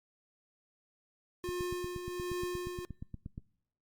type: tone with tremolo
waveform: square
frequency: 357 Hz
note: F4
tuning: 38 cents sharp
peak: -34 dBFS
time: 1.44-2.85 s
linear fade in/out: 0 ms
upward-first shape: triangle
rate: 1.3 Hz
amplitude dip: 55%
type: click train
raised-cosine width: 5 ms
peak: -29 dBFS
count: 17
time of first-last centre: 1.49-3.379 s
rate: 8.47 Hz
effects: noise-tail reverb RT60 0.8 s tail -26 dB re dry + Opus 48 kbps